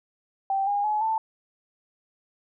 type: tone with pitch steps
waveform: sine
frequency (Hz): 780 / 813.6 / 848.6 / 885.2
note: G5 / G#5 / G#5 / A5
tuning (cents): -9 / -36 / +37 / +10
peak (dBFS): -22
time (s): 0.5-1.18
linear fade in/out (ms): 2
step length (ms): 170
effects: none